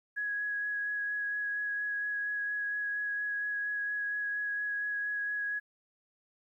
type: tone with vibrato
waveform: sine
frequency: 1668 Hz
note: G#6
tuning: 7 cents sharp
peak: -31 dBFS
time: 0.16-5.6 s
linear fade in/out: 20 ms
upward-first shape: sine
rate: 4.3 Hz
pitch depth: 11 cents each way
effects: 12-bit